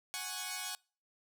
5% pulse chord, F# suspended second, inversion none, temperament equal, 740 / 830.6 / 1108.7 Hz, F#5 / G#5 / C#6, 0 / 0 / 0 cents, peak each -31 dBFS, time 0.14-0.75 s, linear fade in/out 0 ms, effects noise-tail reverb RT60 0.4 s tail -26 dB re dry

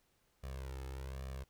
sawtooth tone with flanger, 66.1 Hz, C2, 18 cents sharp, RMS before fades -44 dBFS, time 0.43-1.44 s, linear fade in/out 10 ms, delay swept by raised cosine 1.7 to 2.32 ms, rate 1.2 Hz, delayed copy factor +0.9, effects pink hiss -75 dBFS RMS until 1.49 s

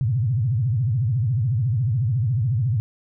sine tone with vibrato, 118.5 Hz, A#2, 29 cents sharp, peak -18 dBFS, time 0.01-2.8 s, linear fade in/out 0 ms, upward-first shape sine, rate 14 Hz, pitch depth 280 cents each way, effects none

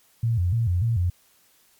sine tone with vibrato, 101.2 Hz, G#2, 44 cents flat, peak -19 dBFS, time 0.23-1.1 s, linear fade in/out 5 ms, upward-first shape square, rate 3.4 Hz, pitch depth 230 cents each way, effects white hiss -60 dBFS RMS until 1.79 s + MP3 96 kbps

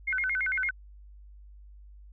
sine tone with vibrato, 1800 Hz, A6, 39 cents sharp, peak -26 dBFS, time 0.07-0.71 s, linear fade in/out 10 ms, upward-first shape square, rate 8.9 Hz, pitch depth 300 cents each way, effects added 50 Hz sine -47 dBFS peak until 2.12 s

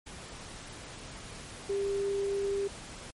sine tone in noise, 397.7 Hz, G4, 25 cents sharp, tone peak -28 dBFS, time 1.69-2.68 s, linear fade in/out 10 ms, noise pink, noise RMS -45 dBFS, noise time 0.06-3.11 s, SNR +14 dB, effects MP3 48 kbps

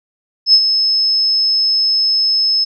sine tone with ADSR envelope, 5200 Hz, E8, 24 cents flat, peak -3 dBFS, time 0.46-2.65 s, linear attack 75 ms, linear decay 61 ms, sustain -8 dB, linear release 18 ms, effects none

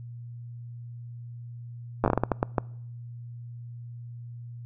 slowing click train, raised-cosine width 1 ms, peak -8 dBFS, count 11, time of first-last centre 2.04-2.582 s, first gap 9 ms, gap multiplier 1.37, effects noise-tail reverb RT60 0.7 s tail -24 dB re dry + added 119 Hz sine -38 dBFS peak until 4.65 s

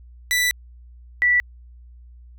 sawtooth / sine tone pair in turn, 1975.5 / 1960.7 Hz, B6 / B6, 0 / -13 cents, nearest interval unison, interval 13 cents, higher first, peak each -14 dBFS, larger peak neither, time 0.31-0.51 / 1.22-1.4 s, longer first, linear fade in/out 0 ms, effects added 60 Hz sine -42 dBFS peak until 2.38 s

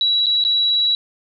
sine tone with dropouts, 3906 Hz, B7, 20 cents flat, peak -14 dBFS, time 0.01-0.95 s, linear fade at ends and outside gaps 1 ms, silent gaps 0.26-0.266 / 0.439-0.449 s, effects none

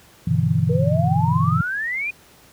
sine chord, E minor seventh, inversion first, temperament just, 98.89 / 123.61 / 148.33 / 164.81 Hz, G2 / B2 / D3 / E3, +16 / +2 / +18 / 0 cents, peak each -23 / -21 / -22 / -20 dBFS, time 0.27-1.61 s, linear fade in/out 5 ms
sine exponential sweep, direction up, 463.6 to 2489 Hz, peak -22 dBFS, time 0.69-2.11 s, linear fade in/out 10 ms
effects pink hiss -50 dBFS RMS until 2.52 s + high-pass 60 Hz 12 dB/octave

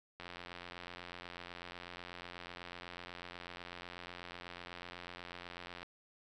click train, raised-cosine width 0.3 ms, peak -30 dBFS, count 497, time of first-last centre 0.2-5.83 s, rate 88.1 Hz, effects none

